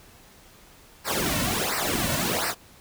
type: noise with flanger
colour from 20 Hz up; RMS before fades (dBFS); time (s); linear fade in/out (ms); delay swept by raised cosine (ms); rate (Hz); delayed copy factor
pink; -26; 1.04-2.55; 50; 0.29 to 2.49; 1.4; -0.9
effects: pink hiss -52 dBFS RMS until 2.8 s